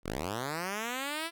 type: linear sweep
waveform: 5% pulse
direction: up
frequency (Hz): 35.16 to 340.3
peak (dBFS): -22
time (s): 0.03-1.31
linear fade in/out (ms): 50
effects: none